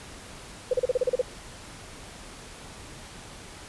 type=tone bursts; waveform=sine; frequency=504 Hz; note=B4; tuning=35 cents sharp; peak=-19 dBFS; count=9; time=0.71-1.215 s; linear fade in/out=5 ms; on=25 ms; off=35 ms; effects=pink hiss -44 dBFS RMS until 3.68 s + resampled to 24000 Hz